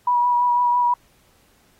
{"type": "tone with vibrato", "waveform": "sine", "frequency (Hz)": 972, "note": "B5", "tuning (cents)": -28, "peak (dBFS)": -15, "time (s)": [0.07, 0.94], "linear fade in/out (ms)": 5, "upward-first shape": "sine", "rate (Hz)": 6, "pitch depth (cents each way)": 19, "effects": ["pink hiss -59 dBFS RMS until 1.79 s", "AAC 48 kbps"]}